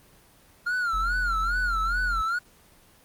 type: tone with vibrato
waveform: triangle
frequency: 1396.9 Hz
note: F6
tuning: in tune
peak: -22 dBFS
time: 0.66-2.39 s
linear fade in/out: 10 ms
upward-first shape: sine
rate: 2.4 Hz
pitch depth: 120 cents each way
type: tone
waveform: triangle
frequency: 43.65 Hz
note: F1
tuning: in tune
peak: -27 dBFS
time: 0.93-2.22 s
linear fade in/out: 10 ms
effects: pink hiss -56 dBFS RMS until 3.04 s + Opus 24 kbps